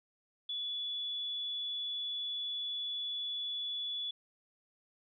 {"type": "tone", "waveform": "sine", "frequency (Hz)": 3428, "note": "A7", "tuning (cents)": -46, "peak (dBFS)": -35, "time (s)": [0.49, 4.11], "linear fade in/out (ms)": 5, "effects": []}